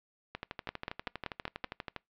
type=two click trains; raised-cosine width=0.3 ms; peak=-21 / -18 dBFS; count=21 / 6; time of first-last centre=0.35-1.963 / 0.69-1.644 s; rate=12.4 / 5.24 Hz; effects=noise-tail reverb RT60 0.2 s tail -25 dB re dry + low-pass 4000 Hz 12 dB/octave